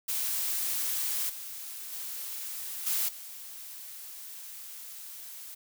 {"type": "noise with level steps", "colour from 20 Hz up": "blue", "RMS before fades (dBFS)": [-31, -41, -38, -29, -44], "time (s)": [0.08, 5.55], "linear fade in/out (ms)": 10, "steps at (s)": [1.29, 1.92, 2.86, 3.08], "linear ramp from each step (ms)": 10, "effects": []}